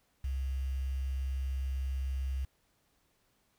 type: tone with quantisation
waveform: sine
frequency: 66.5 Hz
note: C2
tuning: 29 cents sharp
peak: -31 dBFS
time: 0.24-2.45 s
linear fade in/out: 5 ms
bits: 9
effects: pink hiss -73 dBFS RMS until 3.58 s